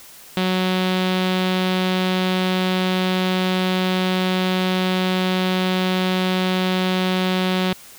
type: tone with low-pass filter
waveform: sawtooth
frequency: 185 Hz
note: F#3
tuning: in tune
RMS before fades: -20 dBFS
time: 0.37-7.73 s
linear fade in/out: 2 ms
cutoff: 3600 Hz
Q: 2.7
effects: white hiss -43 dBFS RMS until 7.98 s